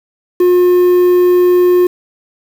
triangle tone with quantisation, 358 Hz, F4, 43 cents sharp, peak -4 dBFS, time 0.4-1.87 s, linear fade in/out 5 ms, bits 5, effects none

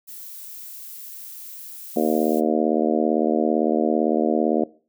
violet noise, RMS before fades -38 dBFS, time 0.07-2.41 s, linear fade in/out 20 ms
harmonic tone, 77.78 Hz, D#2, in tune, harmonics 3 / 4 / 5 / 6 / 7 / 8 / 9, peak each -23 / -24 / -25 / -26 / -26 / -27 / -28 dBFS, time 1.96-4.64 s, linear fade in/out 5 ms
effects noise-tail reverb RT60 0.4 s tail -21 dB re dry

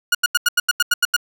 sawtooth tone bursts, 1440 Hz, F#6, 47 cents flat, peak -9 dBFS, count 10, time 0.12-1.165 s, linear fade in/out 5 ms, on 28 ms, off 85 ms, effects none

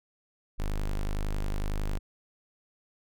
square tone, 25.48 Hz, G#0, 32 cents flat, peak -28 dBFS, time 0.58-1.99 s, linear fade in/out 20 ms, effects none

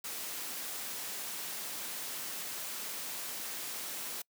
white high-pass noise, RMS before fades -40 dBFS, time 0.04-4.22 s, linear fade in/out 5 ms, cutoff 180 Hz, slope 12 dB/octave, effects noise-tail reverb RT60 0.1 s tail -26 dB re dry

